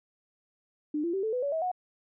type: tone with pitch steps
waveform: sine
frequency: 300 / 340.7 / 386.8 / 439.2 / 498.7 / 566.3 / 643.1 / 730.2 Hz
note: D4 / F4 / G4 / A4 / B4 / C#5 / E5 / F#5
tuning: +37 / -43 / -23 / -3 / +17 / +37 / -43 / -23 cents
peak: -27 dBFS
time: 0.94-1.716 s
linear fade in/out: 5 ms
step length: 97 ms
effects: none

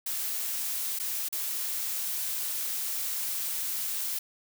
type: noise with dropouts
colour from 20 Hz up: blue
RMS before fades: -32 dBFS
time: 0.06-4.19 s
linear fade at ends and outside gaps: 5 ms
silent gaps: 0.989-0.997 / 1.287-1.325 s
effects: none

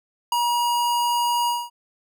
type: tone with ADSR envelope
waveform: square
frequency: 956 Hz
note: A#5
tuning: 43 cents sharp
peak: -18 dBFS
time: 0.32-1.7 s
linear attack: 3 ms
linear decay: 8 ms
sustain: -2 dB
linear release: 220 ms
effects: none

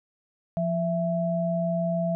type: tone pair together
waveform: sine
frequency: 173 / 663.4 Hz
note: F3 / E5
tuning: -16 / +11 cents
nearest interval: octave + major seventh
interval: 2327 cents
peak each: -26 / -26 dBFS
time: 0.57-2.15 s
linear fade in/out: 0 ms
effects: none

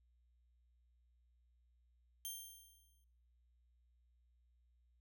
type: tone with exponential decay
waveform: 5% pulse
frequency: 3171 Hz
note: G7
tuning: 19 cents sharp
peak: -33 dBFS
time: 2.25-3.04 s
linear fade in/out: 0 ms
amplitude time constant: 170 ms
effects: noise-tail reverb RT60 1.0 s tail -25 dB re dry + added 60 Hz sine -70 dBFS peak until 5 s

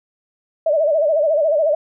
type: tone with vibrato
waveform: sine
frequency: 614 Hz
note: D#5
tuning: 23 cents flat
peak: -13 dBFS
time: 0.66-1.75 s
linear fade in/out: 5 ms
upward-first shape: sine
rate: 14 Hz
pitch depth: 120 cents each way
effects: none

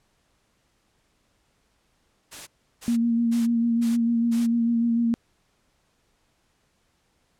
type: noise bursts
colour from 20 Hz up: white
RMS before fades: -39 dBFS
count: 5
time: 2.31-4.47 s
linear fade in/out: 20 ms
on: 160 ms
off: 340 ms
type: tone with vibrato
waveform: sine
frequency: 233.1 Hz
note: A#3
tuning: in tune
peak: -19 dBFS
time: 2.88-5.14 s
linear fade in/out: 0 ms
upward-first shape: sine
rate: 6.7 Hz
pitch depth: 23 cents each way
effects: pink hiss -68 dBFS RMS until 7.39 s + low-pass 10000 Hz 12 dB/octave

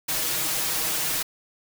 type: noise with comb filter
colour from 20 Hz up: white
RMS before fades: -26 dBFS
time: 0.08-1.23 s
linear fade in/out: 10 ms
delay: 6.3 ms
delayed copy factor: +0.9
effects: none

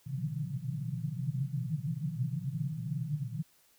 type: band-pass noise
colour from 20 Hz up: white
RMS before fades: -35 dBFS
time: 0.06-3.43 s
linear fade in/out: 10 ms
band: 120 to 170 Hz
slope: 96 dB/octave
effects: white hiss -66 dBFS RMS until 3.78 s

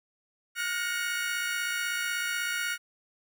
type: chord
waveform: 35% pulse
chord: Gb major seventh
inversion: third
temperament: equal with one note detuned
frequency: 1423.8 / 1480 / 1864.7 / 2217 Hz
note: F6 / Gb6 / Bb6 / Db7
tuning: +33 / 0 / 0 / 0 cents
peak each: -30 / -35 / -36 / -34 dBFS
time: 0.55-2.78 s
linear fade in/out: 50 ms
effects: none

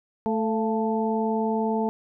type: harmonic tone with a mistuned harmonic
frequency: 220 Hz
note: A3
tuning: in tune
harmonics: 1 / 2 / 3 / 4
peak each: -25 / -27 / -32 / -29 dBFS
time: 0.26-1.89 s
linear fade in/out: 0 ms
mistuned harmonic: 3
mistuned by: +56 cents
effects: none

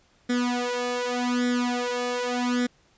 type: tone with flanger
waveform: sawtooth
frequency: 245.5 Hz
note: B3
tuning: 10 cents flat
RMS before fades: -26 dBFS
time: 0.29-2.67 s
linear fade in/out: 10 ms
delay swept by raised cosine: 0.55 to 2.35 ms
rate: 0.85 Hz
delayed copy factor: +1
effects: pink hiss -62 dBFS RMS until 2.97 s + resampled to 16000 Hz

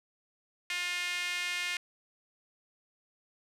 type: tone with high-pass filter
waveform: sawtooth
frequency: 354.6 Hz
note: F4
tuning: 26 cents sharp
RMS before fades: -34 dBFS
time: 0.7-1.77 s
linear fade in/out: 2 ms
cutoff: 2200 Hz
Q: 2.7
effects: low-pass 10000 Hz 12 dB/octave

